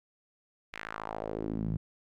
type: tone with band-pass filter sweep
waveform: sawtooth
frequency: 54 Hz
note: A1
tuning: 32 cents flat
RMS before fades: -36 dBFS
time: 0.73-1.77 s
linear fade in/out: 5 ms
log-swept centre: 2300 to 140 Hz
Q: 2.4
effects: none